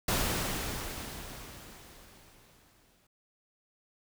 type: noise with exponential decay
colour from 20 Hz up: pink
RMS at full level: -28 dBFS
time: 0.08-3.07 s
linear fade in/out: 5 ms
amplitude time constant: 650 ms
effects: none